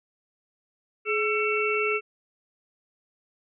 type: harmonic tone with a mistuned harmonic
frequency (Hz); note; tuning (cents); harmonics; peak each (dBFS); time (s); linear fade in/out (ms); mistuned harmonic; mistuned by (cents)
447.1; A4; +28; 1 / 3 / 5 / 6; -26 / -30 / -30 / -28; 1.05-2.01; 50; 1; -93
effects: none